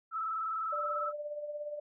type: tone with vibrato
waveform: sine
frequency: 1305 Hz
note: E6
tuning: 18 cents flat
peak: -32 dBFS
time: 0.11-1.13 s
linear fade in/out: 50 ms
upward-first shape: square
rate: 20 Hz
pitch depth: 40 cents each way
type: tone with tremolo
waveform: sine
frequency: 592 Hz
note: D5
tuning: 14 cents sharp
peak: -34 dBFS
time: 0.72-1.8 s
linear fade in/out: 10 ms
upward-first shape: triangle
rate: 17 Hz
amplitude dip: 60%
effects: none